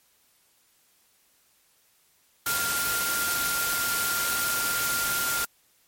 sine tone in noise, 1396 Hz, F6, 1 cent flat, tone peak -28 dBFS, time 2.46-5.45 s, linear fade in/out 5 ms, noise white, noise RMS -28 dBFS, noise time 2.46-5.45 s, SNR -3 dB, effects white hiss -64 dBFS RMS until 5.87 s + MP3 64 kbps

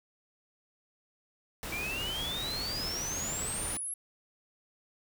pink noise, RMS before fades -39 dBFS, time 1.63-3.77 s, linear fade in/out 0 ms
sine exponential sweep, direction up, 2305 to 11270 Hz, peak -34 dBFS, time 1.72-3.94 s, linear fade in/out 5 ms
effects none

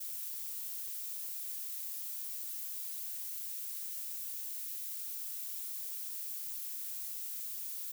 violet noise, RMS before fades -41 dBFS, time 0-7.92 s, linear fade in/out 10 ms, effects none

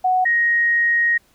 sine tone pair in turn, 740 / 1876.6 Hz, F#5 / A#6, 0 / +11 cents, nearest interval octave + major third, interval 1611 cents, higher second, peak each -14 dBFS, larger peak neither, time 0.04-0.25 / 0.25-1.18 s, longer second, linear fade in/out 10 ms, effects pink hiss -58 dBFS RMS until 1.34 s

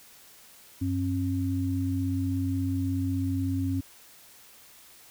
sine tone pair together, 95.5 / 270.1 Hz, G2 / C#4, -45 / -45 cents, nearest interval octave + tritone, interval 1800 cents, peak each -28 dBFS, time 0.81-3.81 s, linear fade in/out 10 ms, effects white hiss -53 dBFS RMS until 5.1 s

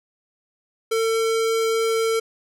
square tone with low-pass filter, 450.5 Hz, A4, 41 cents sharp, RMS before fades -21 dBFS, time 0.91-2.2 s, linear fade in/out 10 ms, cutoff 12000 Hz, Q 0.8, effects none

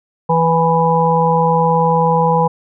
harmonic tone with a mistuned harmonic, 164.7 Hz, E3, 1 cent flat, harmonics 1 / 3 / 5 / 6, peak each -16 / -16 / -16 / -16 dBFS, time 0.29-2.48 s, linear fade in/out 10 ms, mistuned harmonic 5, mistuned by +15 cents, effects none

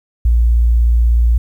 sine tone, 58.27 Hz, A#1, in tune, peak -8 dBFS, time 0.25-1.38 s, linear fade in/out 5 ms, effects 8-bit

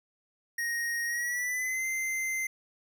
square tone with pitch glide, 1872 to 2077 Hz, A#6 to C7, +7 to -13 cents, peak -30 dBFS, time 0.58-2.47 s, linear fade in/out 5 ms, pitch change +180 cents, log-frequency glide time 1.06-1.85 s, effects none

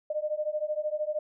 sine beating tone pair, 601 / 614 Hz, D5 / D#5, +40 / -23 cents, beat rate 13 Hz, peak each -31 dBFS, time 0.1-1.19 s, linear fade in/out 5 ms, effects none

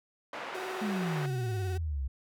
pink band-pass noise, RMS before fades -40 dBFS, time 0.33-1.26 s, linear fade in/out 2 ms, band 560 to 2200 Hz, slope 12 dB/octave
35% pulse tone with vibrato, 373.1 Hz, F#4, 14 cents sharp, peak -36 dBFS, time 0.54-1.78 s, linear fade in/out 10 ms, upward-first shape square, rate 19 Hz, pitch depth 34 cents each way
sine exponential sweep, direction down, 220 to 63.3 Hz, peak -30 dBFS, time 0.81-2.08 s, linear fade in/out 10 ms
effects none

